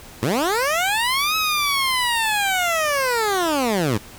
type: linear two-way sweep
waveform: 15% pulse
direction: up then down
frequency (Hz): 95.4 to 1290 to 95.4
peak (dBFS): -12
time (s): 0.22-3.98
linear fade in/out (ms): 10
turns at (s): 1.36
effects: pink hiss -42 dBFS RMS until 4.18 s